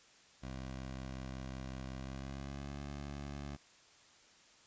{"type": "tone with pitch glide", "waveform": "15% pulse", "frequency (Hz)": [65.41, 70.92], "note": ["C2", "C#2"], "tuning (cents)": [0, 40], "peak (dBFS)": -36, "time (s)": [0.42, 3.57], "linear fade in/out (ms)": 20, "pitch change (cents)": 140, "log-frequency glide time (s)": [1.95, 2.79], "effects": ["white hiss -63 dBFS RMS until 4.66 s", "resampled to 16000 Hz"]}